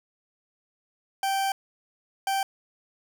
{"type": "tone bursts at uneven times", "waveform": "40% pulse", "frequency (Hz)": 780, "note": "G5", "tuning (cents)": -9, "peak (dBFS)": -23, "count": 2, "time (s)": [[1.23, 1.52], [2.27, 2.43]], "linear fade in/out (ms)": 2, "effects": []}